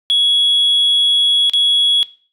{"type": "tone with dropouts", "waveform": "sine", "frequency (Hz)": 3350, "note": "G#7", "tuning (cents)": 14, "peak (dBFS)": -9, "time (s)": [0.1, 2.03], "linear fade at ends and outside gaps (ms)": 0, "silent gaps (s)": [1.497, 1.535], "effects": ["noise-tail reverb RT60 0.4 s tail -19 dB re dry", "tanh soft clip ceiling -8 dBFS"]}